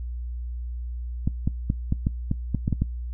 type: clicks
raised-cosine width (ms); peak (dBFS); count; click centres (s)
5; -10; 10; 1.275 / 1.475 / 1.701 / 1.924 / 2.069 / 2.314 / 2.547 / 2.679 / 2.727 / 2.82
effects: noise-tail reverb RT60 0.1 s tail -19 dB re dry + added 60 Hz sine -29 dBFS peak until 3.13 s